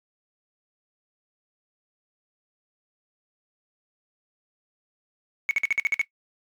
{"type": "tone bursts", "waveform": "sine", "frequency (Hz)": 2217, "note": "C#7", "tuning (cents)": 0, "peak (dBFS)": -17, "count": 8, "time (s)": [5.49, 6.014], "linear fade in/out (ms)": 0, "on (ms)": 20, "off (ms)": 52, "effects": ["noise-tail reverb RT60 0.1 s tail -18 dB re dry", "tanh soft clip ceiling -16 dBFS"]}